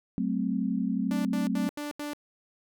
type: chord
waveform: sine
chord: F# diminished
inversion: none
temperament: equal with one note detuned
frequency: 188.34 / 220 / 261.6 Hz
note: F#3 / A3 / C4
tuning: +31 / 0 / 0 cents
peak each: -30 dBFS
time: 0.18-1.69 s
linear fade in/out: 0 ms
type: tone bursts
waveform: sawtooth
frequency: 293.7 Hz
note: D4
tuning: in tune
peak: -29 dBFS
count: 5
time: 1.11-2.134 s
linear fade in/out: 0 ms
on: 140 ms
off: 81 ms
effects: none